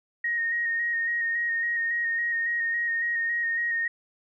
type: tone with vibrato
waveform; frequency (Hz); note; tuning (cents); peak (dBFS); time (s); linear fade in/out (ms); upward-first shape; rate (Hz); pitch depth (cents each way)
sine; 1864.7; A#6; 0; -24; 0.24-3.88; 5; square; 3.6; 18
effects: none